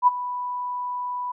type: tone with ADSR envelope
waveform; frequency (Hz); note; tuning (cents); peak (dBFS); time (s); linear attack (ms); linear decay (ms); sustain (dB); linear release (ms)
sine; 987.8; B5; 0; -10; 0.02-1.32; 51; 24; -16; 8
effects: none